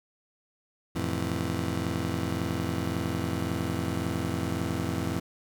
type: chord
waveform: 20% pulse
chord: F major seventh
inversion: none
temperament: just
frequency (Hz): 87.31 / 109.13 / 130.96 / 163.7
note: F2 / A2 / C3 / E3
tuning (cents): 0 / -14 / +2 / -12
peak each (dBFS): -28 / -29 / -32 / -30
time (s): 0.95-5.2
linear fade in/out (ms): 10
effects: none